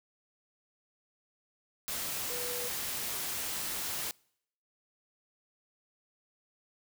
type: tone in noise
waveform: sine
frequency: 490.1 Hz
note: B4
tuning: 13 cents flat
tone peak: -40 dBFS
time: 2.3-2.68 s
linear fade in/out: 0 ms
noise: white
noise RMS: -36 dBFS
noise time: 1.88-4.11 s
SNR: -7 dB
effects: noise-tail reverb RT60 0.7 s tail -26 dB re dry